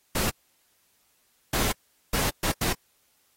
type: noise bursts at uneven times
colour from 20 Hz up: pink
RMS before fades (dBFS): -26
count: 5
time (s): 0.15-0.3 / 1.53-1.72 / 2.13-2.3 / 2.43-2.52 / 2.61-2.73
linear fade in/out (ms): 5
effects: white hiss -67 dBFS RMS until 3.36 s + AAC 48 kbps